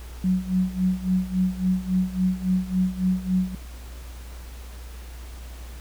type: tone with tremolo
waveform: sine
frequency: 185 Hz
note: F#3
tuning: in tune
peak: -17 dBFS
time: 0.24-3.55 s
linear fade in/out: 2 ms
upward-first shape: sine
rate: 3.6 Hz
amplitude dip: 85%
effects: added 60 Hz sine -36 dBFS peak until 5.8 s + pink hiss -47 dBFS RMS until 5.8 s